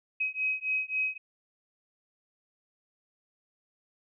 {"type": "beating tone pair", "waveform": "sine", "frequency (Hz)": [2534, 2537.7], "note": ["D#7", "D#7"], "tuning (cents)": [31, 34], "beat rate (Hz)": 3.7, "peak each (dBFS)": -31, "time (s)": [0.2, 1.18], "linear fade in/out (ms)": 10, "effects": []}